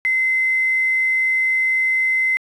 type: tone with quantisation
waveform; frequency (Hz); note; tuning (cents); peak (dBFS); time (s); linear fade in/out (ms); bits
sine; 2058; C7; -29; -15; 0.05-2.37; 0; 7
effects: resampled to 32000 Hz